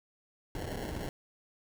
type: noise with sample-and-hold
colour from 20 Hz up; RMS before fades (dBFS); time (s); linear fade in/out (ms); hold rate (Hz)
pink; -38; 0.55-1.09; 2; 1225
effects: none